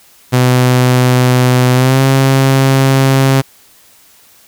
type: tone with pitch glide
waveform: sawtooth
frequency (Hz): 126.1 to 134.37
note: B2 to C3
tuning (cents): +36 to +46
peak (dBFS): -3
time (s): 0.32-3.42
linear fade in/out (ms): 20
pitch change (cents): +110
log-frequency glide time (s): 1.73-2.02
effects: white hiss -45 dBFS RMS until 4.47 s